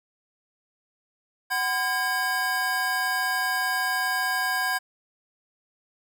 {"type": "tone cluster", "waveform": "square", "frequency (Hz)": [747, 1014, 1621], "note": ["F#5", "B5", "G#6"], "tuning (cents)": [16, 45, -42], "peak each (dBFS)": [-31, -32, -26], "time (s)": [1.5, 4.79], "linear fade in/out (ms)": 20, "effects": []}